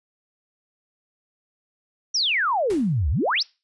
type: exponential two-way sweep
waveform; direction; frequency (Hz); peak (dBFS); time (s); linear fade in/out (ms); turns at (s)
sine; down then up; 6020 to 63.8 to 6020; -19; 2.14-3.43; 10; 3.1
type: noise with exponential decay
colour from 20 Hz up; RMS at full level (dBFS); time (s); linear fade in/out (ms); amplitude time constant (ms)
pink; -35; 2.7-3; 1; 65
effects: noise-tail reverb RT60 0.3 s tail -26 dB re dry + resampled to 24000 Hz